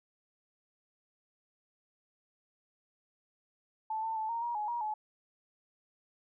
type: tone with pitch steps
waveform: sine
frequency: 876 / 894 / 874 / 927 / 949 / 842 / 950 / 855 Hz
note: A5 / A5 / A5 / A#5 / A#5 / G#5 / A#5 / A5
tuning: -8 / +27 / -12 / -10 / +31 / +24 / +33 / -50 cents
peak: -32 dBFS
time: 3.9-4.94 s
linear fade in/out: 5 ms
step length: 130 ms
effects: none